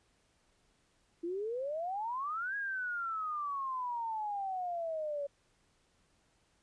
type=exponential two-way sweep; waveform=sine; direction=up then down; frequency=330 to 1661.2 to 560 Hz; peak=-34 dBFS; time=1.23-5.27 s; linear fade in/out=10 ms; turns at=2.56 s; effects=pink hiss -72 dBFS RMS until 6.62 s + resampled to 22050 Hz